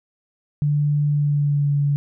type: tone with pitch glide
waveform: sine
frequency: 146.83 to 143.39 Hz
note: D3 to D3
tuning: 0 to -41 cents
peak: -16 dBFS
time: 0.62-1.96 s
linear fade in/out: 0 ms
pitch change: -41 cents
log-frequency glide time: 1.08-1.72 s
effects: none